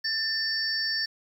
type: tone cluster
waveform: sine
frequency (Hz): 1782 / 4600 / 5400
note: A6 / D8 / E8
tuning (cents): +22 / -37 / +41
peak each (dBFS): -30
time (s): 0.04-1.06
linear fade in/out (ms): 10
effects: 9-bit